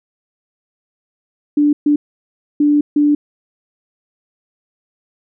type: tone bursts at uneven times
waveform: sine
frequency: 293.7 Hz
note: D4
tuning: in tune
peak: -9 dBFS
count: 4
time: 1.57-1.73 / 1.86-1.96 / 2.6-2.81 / 2.96-3.15 s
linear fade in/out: 5 ms
effects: none